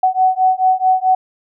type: beating tone pair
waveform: sine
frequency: 746 / 750.6 Hz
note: F#5 / F#5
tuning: +14 / +25 cents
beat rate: 4.6 Hz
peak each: -14 dBFS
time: 0.03-1.15 s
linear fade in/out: 5 ms
effects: none